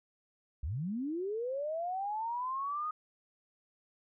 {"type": "linear sweep", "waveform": "sine", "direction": "up", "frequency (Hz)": [58.5, 1254], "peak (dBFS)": -33, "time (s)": [0.63, 2.91], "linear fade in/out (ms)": 5, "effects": []}